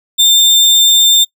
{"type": "tone with sample-and-hold", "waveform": "sine", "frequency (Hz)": 3596, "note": "A7", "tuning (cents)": 37, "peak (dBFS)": -5, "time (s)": [0.18, 1.25], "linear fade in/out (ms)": 20, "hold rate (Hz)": 11025, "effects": ["noise-tail reverb RT60 0.1 s tail -22 dB re dry"]}